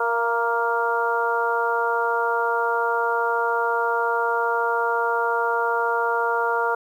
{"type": "harmonic tone with a mistuned harmonic", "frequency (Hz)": 233.6, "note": "A#3", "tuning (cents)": 4, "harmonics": [2, 3, 4, 5, 6], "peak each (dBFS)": [-25, -29, -24, -30, -25], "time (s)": [0, 6.75], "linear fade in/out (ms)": 5, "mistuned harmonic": 3, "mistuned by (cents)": -28, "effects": ["9-bit"]}